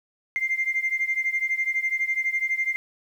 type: beating tone pair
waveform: sine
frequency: 2093 / 2105 Hz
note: C7 / C7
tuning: 0 / +10 cents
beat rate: 12 Hz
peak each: -24 / -26 dBFS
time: 0.36-2.76 s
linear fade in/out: 0 ms
effects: tanh soft clip ceiling -16 dBFS + 9-bit